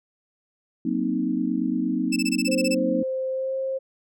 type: chord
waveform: sine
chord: C half-diminished seventh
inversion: second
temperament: equal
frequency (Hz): 185 / 233.1 / 261.6 / 311.1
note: Gb3 / Bb3 / C4 / Eb4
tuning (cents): 0 / 0 / 0 / 0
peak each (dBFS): -30 / -27 / -26 / -27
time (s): 0.85-3.03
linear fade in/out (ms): 5
type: tone bursts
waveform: 20% pulse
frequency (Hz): 2637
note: E7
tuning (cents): 0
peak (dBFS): -20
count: 10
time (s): 2.12-2.748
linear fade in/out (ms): 10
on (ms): 43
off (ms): 22
type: tone with pitch glide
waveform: sine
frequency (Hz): 523.3 to 531.2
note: C5 to C5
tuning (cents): 0 to +26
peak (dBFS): -24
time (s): 2.47-3.79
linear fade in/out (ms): 20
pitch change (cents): +26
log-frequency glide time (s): 3.31-3.55
effects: none